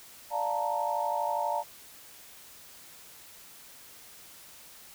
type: chord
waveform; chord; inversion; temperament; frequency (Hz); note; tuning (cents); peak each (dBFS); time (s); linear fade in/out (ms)
sine; Bb major seventh; first; equal; 587.3 / 698.5 / 880 / 932.3; D5 / F5 / A5 / Bb5; 0 / 0 / 0 / 0; -34 / -34 / -32 / -32; 0.3-1.64; 50
effects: white hiss -51 dBFS RMS until 4.94 s